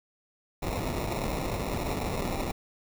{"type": "noise with sample-and-hold", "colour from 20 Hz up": "pink", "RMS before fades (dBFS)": -31, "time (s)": [0.62, 2.52], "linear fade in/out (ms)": 10, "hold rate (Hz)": 1575, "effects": []}